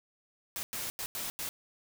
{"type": "noise bursts at uneven times", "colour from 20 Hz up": "white", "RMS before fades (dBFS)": -37, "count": 5, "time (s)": [[0.56, 0.63], [0.73, 0.9], [0.99, 1.06], [1.15, 1.3], [1.39, 1.49]], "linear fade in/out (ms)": 0, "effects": []}